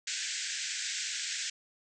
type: band-pass noise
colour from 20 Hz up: white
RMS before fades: -36 dBFS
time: 0.07-1.5 s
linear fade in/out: 5 ms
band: 1500 to 7900 Hz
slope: 96 dB/octave
effects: none